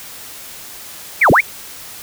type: linear two-way sweep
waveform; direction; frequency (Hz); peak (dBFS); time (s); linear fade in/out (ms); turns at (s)
sine; down then up; 2489 to 73.42 to 2489; -7; 1.21-1.41; 10; 1.31
effects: white hiss -34 dBFS RMS until 2.02 s